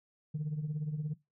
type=tone with tremolo; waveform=sine; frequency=151.4 Hz; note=D#3; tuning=47 cents flat; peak=-28 dBFS; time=0.34-1.14 s; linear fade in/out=10 ms; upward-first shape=triangle; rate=17 Hz; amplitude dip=75%; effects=noise-tail reverb RT60 0.2 s tail -19 dB re dry + tanh soft clip ceiling -29 dBFS